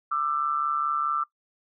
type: tone pair together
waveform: sine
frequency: 1188 / 1332.7 Hz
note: D6 / E6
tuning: +20 / +19 cents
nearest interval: major second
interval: 199 cents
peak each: -26 dBFS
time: 0.11-1.24 s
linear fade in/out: 10 ms
effects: noise-tail reverb RT60 0.1 s tail -21 dB re dry